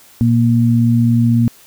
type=tone pair together; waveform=sine; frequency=118.15 / 234.4 Hz; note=A#2 / A#3; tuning=+24 / +10 cents; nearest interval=octave; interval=1186 cents; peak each=-12 dBFS; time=0.21-1.48 s; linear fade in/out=0 ms; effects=white hiss -45 dBFS RMS until 1.66 s